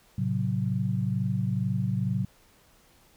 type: chord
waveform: sine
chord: F# diminished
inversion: first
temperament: just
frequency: 111 / 133.2 / 185 Hz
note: A2 / C3 / F#3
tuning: +16 / +31 / 0 cents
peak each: -29 dBFS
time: 0.18-2.25 s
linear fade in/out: 5 ms
effects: pink hiss -60 dBFS RMS until 3.16 s